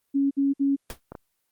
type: tone bursts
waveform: sine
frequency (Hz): 277.2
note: C#4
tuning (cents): 0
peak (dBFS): -19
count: 3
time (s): 0.14-0.764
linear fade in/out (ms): 20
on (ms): 170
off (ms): 57
type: noise with exponential decay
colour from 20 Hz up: pink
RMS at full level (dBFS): -30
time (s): 0.9-1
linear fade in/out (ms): 1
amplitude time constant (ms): 20
type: clicks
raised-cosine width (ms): 1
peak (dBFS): -23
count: 2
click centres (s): 1.12 / 1.152
effects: white hiss -75 dBFS RMS until 1.51 s + Opus 24 kbps